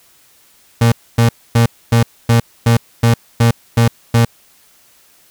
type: tone bursts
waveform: 35% pulse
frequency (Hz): 116.54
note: A#2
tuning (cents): 0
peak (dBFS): -6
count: 10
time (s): 0.81-4.25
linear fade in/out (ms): 5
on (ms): 110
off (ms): 260
effects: white hiss -50 dBFS RMS until 5.3 s